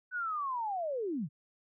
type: linear sweep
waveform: sine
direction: down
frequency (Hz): 1512 to 123.47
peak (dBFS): -32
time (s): 0.11-1.29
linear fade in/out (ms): 50
effects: none